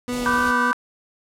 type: tone with exponential decay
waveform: 15% pulse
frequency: 106.8 Hz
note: G#2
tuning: 49 cents sharp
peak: -28 dBFS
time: 0.08-0.2 s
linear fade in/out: 0 ms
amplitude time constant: 25 ms
type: tone with vibrato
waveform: 30% pulse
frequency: 245.1 Hz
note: B3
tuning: 13 cents flat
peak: -21 dBFS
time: 0.08-0.72 s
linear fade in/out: 10 ms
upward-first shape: sine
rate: 3.3 Hz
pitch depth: 12 cents each way
type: band-stop noise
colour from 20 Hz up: pink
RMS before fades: -34 dBFS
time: 0.11-0.52 s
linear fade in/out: 20 ms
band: 880 to 2300 Hz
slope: 48 dB/octave
type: chord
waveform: sine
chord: G major seventh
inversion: first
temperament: equal with one note detuned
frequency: 987.8 / 1174.7 / 1480 / 1541 Hz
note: B5 / D6 / F#6 / G6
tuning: 0 / 0 / 0 / -30 cents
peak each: -23 / -23 / -27 / -22 dBFS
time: 0.26-0.73 s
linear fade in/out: 0 ms
effects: low-pass 12000 Hz 12 dB/octave